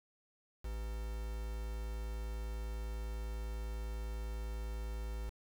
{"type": "tone with quantisation", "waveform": "triangle", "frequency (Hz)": 55, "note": "A1", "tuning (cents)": 0, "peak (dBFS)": -36, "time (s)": [0.64, 5.3], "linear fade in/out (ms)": 10, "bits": 8, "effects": []}